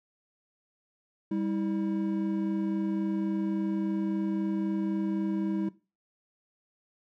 triangle tone pair together, 197.94 / 322 Hz, G3 / E4, +17 / -41 cents, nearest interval minor sixth, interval 842 cents, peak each -28 dBFS, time 1.31-5.69 s, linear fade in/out 5 ms, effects noise-tail reverb RT60 0.3 s tail -18 dB re dry

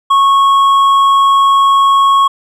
triangle tone with hard clipping, 1100 Hz, C#6, 14 cents flat, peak -7 dBFS, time 0.1-2.28 s, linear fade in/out 10 ms, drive 8 dB, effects none

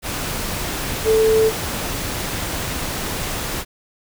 sine tone in noise, 440.9 Hz, A4, 4 cents sharp, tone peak -12 dBFS, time 1.04-1.52 s, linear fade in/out 50 ms, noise pink, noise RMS -25 dBFS, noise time 0.02-3.65 s, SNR +10 dB, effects none

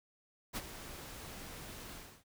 pink noise with ADSR envelope, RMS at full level -37 dBFS, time 0.53-2.24 s, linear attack 35 ms, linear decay 40 ms, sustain -11 dB, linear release 310 ms, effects none

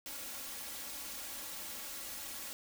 white noise with comb filter, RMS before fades -44 dBFS, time 0.06-2.53 s, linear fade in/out 0 ms, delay 3.6 ms, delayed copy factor +0.7, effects none

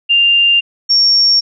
sine tone pair in turn, 2794 / 5508 Hz, F7 / F8, 0 / -25 cents, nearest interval octave, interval 1175 cents, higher second, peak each -7 dBFS, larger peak neither, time 0.09-0.61 / 0.89-1.41 s, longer neither, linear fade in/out 20 ms, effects none

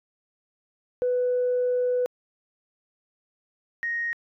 sine tone pair in turn, 496.4 / 1868.2 Hz, B4 / A#6, +9 / +3 cents, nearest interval octave + major seventh, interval 2294 cents, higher second, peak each -20 / -25 dBFS, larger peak first, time 1.02-2.06 / 3.83-4.13 s, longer first, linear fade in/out 0 ms, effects tanh soft clip ceiling -17 dBFS

